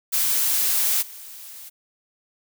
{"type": "noise with level steps", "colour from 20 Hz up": "blue", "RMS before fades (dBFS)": [-21, -40], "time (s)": [0.12, 1.7], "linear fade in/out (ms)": 20, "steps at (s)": 1.01, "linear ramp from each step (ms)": 20, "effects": []}